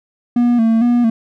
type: tone with vibrato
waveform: triangle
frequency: 233.1 Hz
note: A#3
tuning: in tune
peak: -8 dBFS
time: 0.36-1.1 s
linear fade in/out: 5 ms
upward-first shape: square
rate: 2.2 Hz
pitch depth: 57 cents each way
effects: none